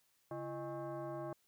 sine tone with frequency modulation, 138.59 Hz, C#3, in tune, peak -40 dBFS, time 0.31-1.33 s, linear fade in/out 2 ms, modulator 479 Hz, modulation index 1.7, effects white hiss -75 dBFS RMS until 1.47 s

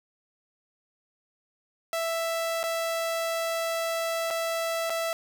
sawtooth tone with dropouts, 661 Hz, E5, 5 cents sharp, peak -23 dBFS, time 1.93-5.13 s, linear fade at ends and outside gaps 1 ms, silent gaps 2.631-2.638 / 4.304-4.308 / 4.897-4.902 s, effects none

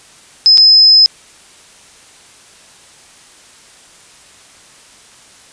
sine tone with dropouts, 5100 Hz, D#8, 42 cents sharp, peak -3 dBFS, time 0.46-1.06 s, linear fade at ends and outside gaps 0 ms, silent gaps 0.574-0.58 s, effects white hiss -42 dBFS RMS until 5.52 s + resampled to 22050 Hz

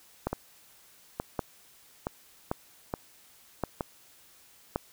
two click trains, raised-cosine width 1 ms, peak -16 / -14 dBFS, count 5 / 5, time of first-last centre 0.33-3.808 / 0.27-4.759 s, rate 1.15 / 0.891 Hz, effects white hiss -58 dBFS RMS until 4.92 s

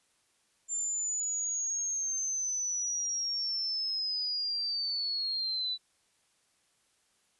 sine linear sweep, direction down, 7250 to 3951 Hz, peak -30 dBFS, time 0.68-5.78 s, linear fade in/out 50 ms, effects white hiss -71 dBFS RMS until 7.39 s + resampled to 24000 Hz

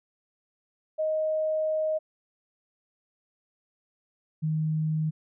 sine tone pair in turn, 625 / 156.25 Hz, D#5 / D#3, +8 / +8 cents, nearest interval 2 octaves, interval 2400 cents, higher first, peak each -24 dBFS, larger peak neither, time 0.98-1.99 / 4.42-5.11 s, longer first, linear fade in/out 20 ms, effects none

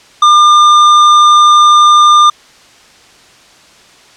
triangle tone with hard clipping, 1202 Hz, D6, 40 cents sharp, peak -4 dBFS, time 0.22-2.3 s, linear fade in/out 5 ms, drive 15 dB, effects white hiss -41 dBFS RMS until 4.16 s + low-pass 6000 Hz 12 dB/octave

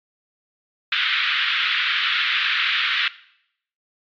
white band-pass noise, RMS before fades -21 dBFS, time 0.92-3.08 s, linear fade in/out 2 ms, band 1300 to 3700 Hz, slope 48 dB/octave, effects noise-tail reverb RT60 0.7 s tail -18 dB re dry + MP3 64 kbps

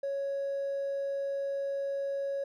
triangle tone with hard clipping, 554.4 Hz, C#5, in tune, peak -30 dBFS, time 0.03-2.44 s, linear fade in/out 5 ms, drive 2 dB, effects none

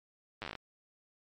slowing click train, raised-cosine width 0.3 ms, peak -23 dBFS, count 10, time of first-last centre 0.42-0.553 s, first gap 9 ms, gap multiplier 1.12, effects MP3 48 kbps

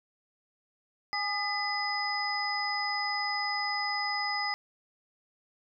sine tone cluster, 826 / 1225 / 2006 / 5020 Hz, G#5 / D#6 / B6 / D#8, -10 / -27 / +26 / +15 cents, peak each -34 / -37 / -33 / -34 dBFS, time 1.13-4.54 s, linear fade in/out 0 ms, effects none

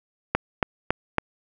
click train, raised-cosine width 0.5 ms, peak -4 dBFS, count 4, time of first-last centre 0.35-1.183 s, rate 3.6 Hz, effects none

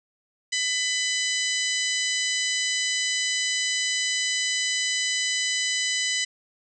harmonic tone, 1000 Hz, B5, 21 cents sharp, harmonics 2 / 3 / 4 / 5 / 6 / 7 / 8, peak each -28 / -30 / -31 / -32 / -33 / -33 / -34 dBFS, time 0.52-6.25 s, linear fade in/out 10 ms, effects none

